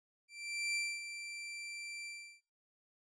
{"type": "tone with ADSR envelope", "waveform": "sawtooth", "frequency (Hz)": 2349, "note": "D7", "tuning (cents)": 0, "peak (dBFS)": -30, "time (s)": [0.28, 2.41], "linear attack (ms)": 470, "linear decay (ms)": 250, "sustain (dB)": -10, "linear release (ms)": 350, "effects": ["noise-tail reverb RT60 0.5 s tail -24 dB re dry", "resampled to 22050 Hz"]}